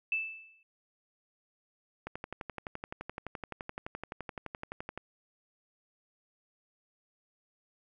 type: tone with exponential decay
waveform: sine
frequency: 2637 Hz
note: E7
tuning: in tune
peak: -26 dBFS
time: 0.12-0.63 s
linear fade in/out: 2 ms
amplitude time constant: 110 ms
type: click train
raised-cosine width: 0.5 ms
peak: -23 dBFS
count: 35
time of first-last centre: 2.07-4.976 s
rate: 11.7 Hz
effects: none